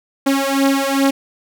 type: beating tone pair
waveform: sawtooth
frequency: 272.6 / 275.1 Hz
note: C#4 / C#4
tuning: -29 / -13 cents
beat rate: 2.5 Hz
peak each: -13 dBFS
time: 0.26-1.11 s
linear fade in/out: 10 ms
effects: none

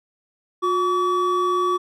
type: tone pair together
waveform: triangle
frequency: 359.4 / 1141 Hz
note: F4 / C#6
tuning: +50 / +50 cents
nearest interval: octave + minor sixth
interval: 2000 cents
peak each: -20 / -18 dBFS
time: 0.62-1.78 s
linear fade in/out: 20 ms
effects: none

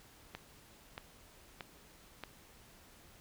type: click train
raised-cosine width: 0.3 ms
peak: -26 dBFS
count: 4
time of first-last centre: 0.35-2.237 s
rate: 1.59 Hz
effects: pink hiss -60 dBFS RMS until 3.2 s

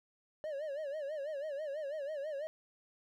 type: tone with vibrato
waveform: triangle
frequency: 587 Hz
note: D5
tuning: 1 cent flat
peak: -35 dBFS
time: 0.44-2.47 s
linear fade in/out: 0 ms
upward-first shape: sine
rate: 6.1 Hz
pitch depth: 130 cents each way
effects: none

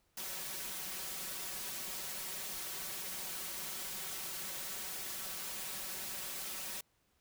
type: noise with comb filter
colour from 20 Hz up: white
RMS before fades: -42 dBFS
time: 0.17-6.81 s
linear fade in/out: 5 ms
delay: 5.3 ms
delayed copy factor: +0.75
effects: pink hiss -75 dBFS RMS until 7.2 s

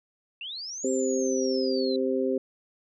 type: linear two-way sweep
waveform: sine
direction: up then down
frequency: 2637 to 7470 to 3955 Hz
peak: -34 dBFS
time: 0.41-1.96 s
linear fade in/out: 2 ms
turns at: 0.9 s
type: harmonic tone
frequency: 130.81 Hz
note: C3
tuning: in tune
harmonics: 2 / 3 / 4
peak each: -28 / -27 / -29 dBFS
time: 0.84-2.38 s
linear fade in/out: 5 ms
effects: none

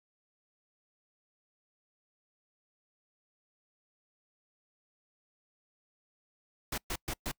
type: noise bursts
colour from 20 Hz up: pink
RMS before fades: -35 dBFS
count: 4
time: 6.72-7.316 s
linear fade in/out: 5 ms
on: 59 ms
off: 120 ms
effects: noise-tail reverb RT60 0.1 s tail -26 dB re dry

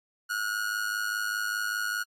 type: tone with amplitude modulation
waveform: 45% pulse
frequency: 1446 Hz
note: F#6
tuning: 40 cents flat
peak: -25 dBFS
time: 0.29-2.04 s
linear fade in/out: 20 ms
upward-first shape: sine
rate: 105 Hz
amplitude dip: 70%
effects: AAC 64 kbps

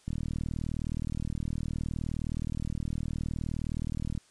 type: click train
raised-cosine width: 5 ms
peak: -21 dBFS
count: 162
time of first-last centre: 0.08-4.177 s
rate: 39.3 Hz
effects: white hiss -62 dBFS RMS until 4.3 s + resampled to 22050 Hz

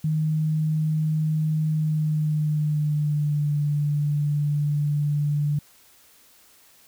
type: tone with pitch glide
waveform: sine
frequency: 155.56 to 146.91 Hz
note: D#3 to D3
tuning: 0 to +1 cents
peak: -20 dBFS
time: 0.04-5.59 s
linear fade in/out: 5 ms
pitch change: -99 cents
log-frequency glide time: 1.72-3.52 s
effects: white hiss -55 dBFS RMS until 6.87 s

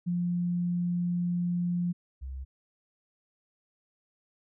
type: tone pair in turn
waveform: sine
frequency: 175.4 / 66.1 Hz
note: F3 / C2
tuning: +8 / +18 cents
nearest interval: octave + perfect fourth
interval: 1690 cents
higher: first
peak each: -26 / -35 dBFS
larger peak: first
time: 0.06-1.93 / 2.21-2.45 s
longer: first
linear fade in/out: 20 ms
effects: none

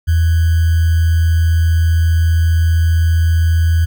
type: tone with sample-and-hold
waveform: sine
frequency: 82.41 Hz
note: E2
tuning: in tune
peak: -9 dBFS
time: 0.07-3.86 s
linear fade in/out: 20 ms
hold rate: 1575 Hz
effects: none

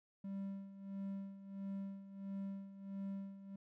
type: tone with tremolo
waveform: triangle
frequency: 196 Hz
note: G3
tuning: in tune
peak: -38 dBFS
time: 0.24-3.56 s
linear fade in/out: 5 ms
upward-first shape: sine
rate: 1.5 Hz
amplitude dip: 75%
effects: none

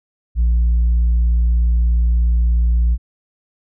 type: tone with tanh clipping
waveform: sine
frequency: 58.4 Hz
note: A#1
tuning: 4 cents sharp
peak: -12 dBFS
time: 0.35-2.98 s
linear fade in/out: 50 ms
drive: 1 dB
effects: none

